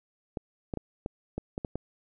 clicks, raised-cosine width 2 ms, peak -19 dBFS, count 8, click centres 0.372 / 0.738 / 0.773 / 1.061 / 1.38 / 1.579 / 1.648 / 1.756 s, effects none

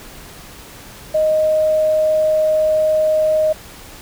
sine tone with quantisation, 622.3 Hz, D#5, in tune, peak -12 dBFS, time 1.14-3.53 s, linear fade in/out 10 ms, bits 7, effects pink hiss -38 dBFS RMS until 4.01 s

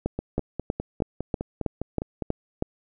two click trains, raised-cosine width 2 ms, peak -11 / -15 dBFS, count 9 / 11, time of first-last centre 0.06-2.624 / 0.19-2.223 s, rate 3.12 / 4.92 Hz, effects none

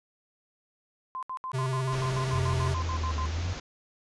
sine tone bursts, 1036 Hz, C6, 17 cents flat, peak -32 dBFS, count 15, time 1.15-3.257 s, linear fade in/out 0 ms, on 77 ms, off 68 ms
square tone with vibrato, 130.9 Hz, C3, 1 cent sharp, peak -28 dBFS, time 1.53-2.75 s, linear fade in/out 20 ms, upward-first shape square, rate 19 Hz, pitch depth 33 cents each way
pink low-pass noise, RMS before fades -39 dBFS, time 1.92-3.6 s, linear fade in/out 5 ms, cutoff 6900 Hz, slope 96 dB/octave
sine linear two-way sweep, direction down then up, 92.5 to 75.7 to 92.5 Hz, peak -28 dBFS, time 2.33-3.53 s, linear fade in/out 0 ms, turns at 3.23 s
effects resampled to 24000 Hz

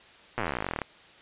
slowing click train, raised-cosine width 0.5 ms, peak -14 dBFS, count 28, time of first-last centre 0.38-0.817 s, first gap 8 ms, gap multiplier 1.05, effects white hiss -53 dBFS RMS until 1.21 s + resampled to 8000 Hz

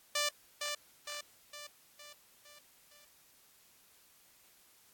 5% pulse tone with echo, 589 Hz, D5, 5 cents sharp, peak -19 dBFS, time 0.15-0.29 s, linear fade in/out 5 ms, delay 460 ms, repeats 6, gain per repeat -5 dB, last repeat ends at 3.05 s, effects white hiss -64 dBFS RMS until 4.93 s + AAC 64 kbps

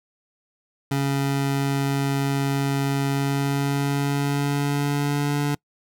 25% pulse tone with pitch glide, 138.7 to 144.67 Hz, C#3 to D3, +1 to -26 cents, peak -17 dBFS, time 0.91-5.55 s, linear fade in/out 5 ms, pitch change +73 cents, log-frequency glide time 3.09-5.43 s, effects noise-tail reverb RT60 0.1 s tail -25 dB re dry

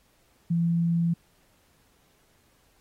sine tone, 168.9 Hz, E3, 42 cents sharp, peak -21 dBFS, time 0.5-1.14 s, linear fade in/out 10 ms, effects pink hiss -65 dBFS RMS until 2.8 s + AAC 48 kbps

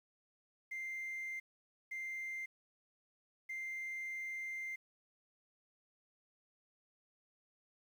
sine tone bursts at uneven times, 2093 Hz, C7, in tune, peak -38 dBFS, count 3, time 0.71-1.4 / 1.91-2.46 / 3.49-4.76 s, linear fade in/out 10 ms, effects tanh soft clip ceiling -38 dBFS + 11-bit

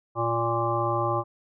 harmonic tone, 116.54 Hz, A#2, in tune, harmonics 1 / 3 / 5 / 7 / 9 / 10, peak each -30 / -30 / -30 / -30 / -30 / -30 dBFS, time 0.15-1.24 s, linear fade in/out 50 ms, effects none

